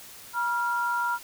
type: tone pair together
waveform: sine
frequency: 963 / 1389.1 Hz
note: B5 / F6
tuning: -44 / -10 cents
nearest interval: tritone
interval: 634 cents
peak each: -27 dBFS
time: 0.33-1.19 s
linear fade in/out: 50 ms
effects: white hiss -46 dBFS RMS until 1.23 s